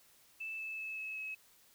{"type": "tone with pitch steps", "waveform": "sine", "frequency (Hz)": [2637, 2620, 2604, 2587, 2571], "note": ["E7", "E7", "E7", "E7", "E7"], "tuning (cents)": [0, -11, -22, -33, -44], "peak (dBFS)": -39, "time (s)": [0.4, 1.35], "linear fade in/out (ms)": 10, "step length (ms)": 190, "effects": ["white hiss -65 dBFS RMS until 1.74 s"]}